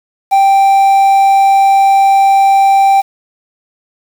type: tone with quantisation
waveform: triangle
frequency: 784 Hz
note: G5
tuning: in tune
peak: -3 dBFS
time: 0.31-3.02 s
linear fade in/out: 20 ms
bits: 5
effects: none